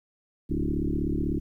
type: tone with frequency modulation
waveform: sine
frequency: 174.61 Hz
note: F3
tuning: in tune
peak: -24 dBFS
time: 0.49-1.4 s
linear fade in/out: 20 ms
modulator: 36.1 Hz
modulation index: 4.9
effects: 11-bit